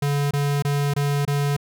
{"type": "tone bursts", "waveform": "square", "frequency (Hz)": 143.1, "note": "D3", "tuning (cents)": -45, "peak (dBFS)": -20, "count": 5, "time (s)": [0.02, 1.566], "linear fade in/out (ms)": 5, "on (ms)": 290, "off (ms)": 24, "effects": []}